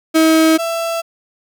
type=tone pair in turn; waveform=35% pulse; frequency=319.8 / 666.6 Hz; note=D#4 / E5; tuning=+48 / +19 cents; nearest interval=octave + minor second; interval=1271 cents; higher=second; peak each=-7 / -16 dBFS; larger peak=first; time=0.14-0.58 / 0.58-1.02 s; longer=neither; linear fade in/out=20 ms; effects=none